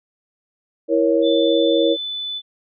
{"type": "chord", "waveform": "sine", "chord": "A# diminished", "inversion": "second", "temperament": "equal with one note detuned", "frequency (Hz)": [329.6, 471.3, 554.4], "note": ["E4", "A#4", "C#5"], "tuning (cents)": [0, 19, 0], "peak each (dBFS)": -18, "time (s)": [0.88, 1.97], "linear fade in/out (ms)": 50}
{"type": "tone with pitch glide", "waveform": "sine", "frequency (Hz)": [3520, 3496], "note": ["A7", "A7"], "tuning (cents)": [0, -12], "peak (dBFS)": -24, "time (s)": [1.22, 2.42], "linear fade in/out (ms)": 50, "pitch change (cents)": -12, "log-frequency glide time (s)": [1.83, 2.13]}
{"effects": []}